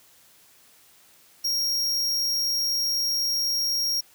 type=tone; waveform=45% pulse; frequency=5588 Hz; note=F8; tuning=in tune; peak=-23 dBFS; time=1.44-4.01 s; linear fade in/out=10 ms; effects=white hiss -56 dBFS RMS until 4.14 s + high-pass 60 Hz 12 dB/octave